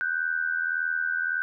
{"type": "tone pair together", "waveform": "sine", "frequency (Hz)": [1480.3, 1562], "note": ["F#6", "G6"], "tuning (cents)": [0, -7], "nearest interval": "minor second", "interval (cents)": 93, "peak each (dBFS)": [-27, -28], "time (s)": [0.01, 1.42], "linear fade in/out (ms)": 0, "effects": []}